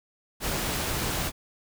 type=noise; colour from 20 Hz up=pink; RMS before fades=-29 dBFS; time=0.4-1.32 s; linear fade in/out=50 ms; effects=none